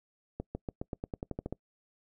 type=accelerating click train; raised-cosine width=2 ms; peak=-22 dBFS; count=12; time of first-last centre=0.4-1.526 s; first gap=150 ms; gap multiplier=0.92; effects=noise-tail reverb RT60 0.1 s tail -25 dB re dry